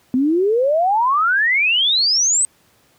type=exponential sweep; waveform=sine; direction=up; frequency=246.9 to 8372 Hz; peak=-13 dBFS; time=0.14-2.45 s; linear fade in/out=0 ms; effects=pink hiss -56 dBFS RMS until 2.98 s + high-pass 100 Hz 12 dB/octave